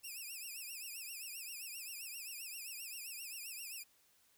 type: tone with vibrato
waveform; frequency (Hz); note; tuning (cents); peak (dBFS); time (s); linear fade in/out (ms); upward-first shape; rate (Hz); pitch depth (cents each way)
5% pulse; 2586; E7; -34; -36; 0.03-3.84; 20; triangle; 7.6; 170
effects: white hiss -71 dBFS RMS until 4.37 s